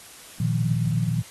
sine chord, Bb suspended fourth, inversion none, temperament equal with one note detuned, 117.76 / 155.56 / 174.61 Hz, Bb2 / Eb3 / F3, +18 / 0 / 0 cents, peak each -23 / -25 / -27 dBFS, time 0.4-1.22 s, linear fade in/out 5 ms, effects white hiss -45 dBFS RMS until 1.3 s + AAC 32 kbps

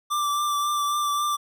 square tone with vibrato, 1174.7 Hz, D6, in tune, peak -23 dBFS, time 0.1-1.37 s, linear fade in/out 20 ms, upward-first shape triangle, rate 3.7 Hz, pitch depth 23 cents each way, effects none

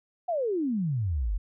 sine exponential sweep, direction down, 740 to 42.7 Hz, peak -25 dBFS, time 0.28-1.38 s, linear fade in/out 10 ms, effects none

